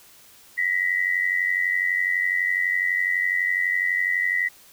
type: tone pair together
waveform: sine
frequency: 1912 / 2004 Hz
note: A#6 / B6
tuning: +43 / +25 cents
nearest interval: minor second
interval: 82 cents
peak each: -23 dBFS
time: 0.57-4.49 s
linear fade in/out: 20 ms
effects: white hiss -51 dBFS RMS until 4.72 s